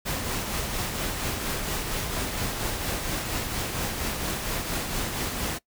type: noise with tremolo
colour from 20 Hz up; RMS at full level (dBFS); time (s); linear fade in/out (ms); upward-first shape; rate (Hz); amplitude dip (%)
pink; -28; 0.05-5.59; 20; triangle; 4.3; 40
effects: noise-tail reverb RT60 0.1 s tail -21 dB re dry